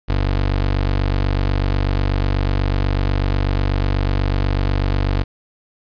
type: tone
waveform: 25% pulse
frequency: 48.13 Hz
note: G1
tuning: 31 cents flat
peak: -12 dBFS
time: 0.08-5.24 s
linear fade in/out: 20 ms
effects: resampled to 11025 Hz + 9-bit